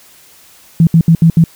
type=tone bursts at uneven times; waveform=sine; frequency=164.81 Hz; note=E3; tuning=in tune; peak=-3 dBFS; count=5; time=0.8-0.87 / 0.94-1.01 / 1.08-1.15 / 1.22-1.3 / 1.37-1.44 s; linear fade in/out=2 ms; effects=white hiss -43 dBFS RMS until 1.55 s